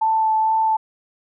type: tone with vibrato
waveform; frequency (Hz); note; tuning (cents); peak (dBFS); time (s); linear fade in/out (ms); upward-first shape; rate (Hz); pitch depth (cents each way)
sine; 880; A5; 0; -15; 0.01-0.77; 10; sine; 2.2; 11
effects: none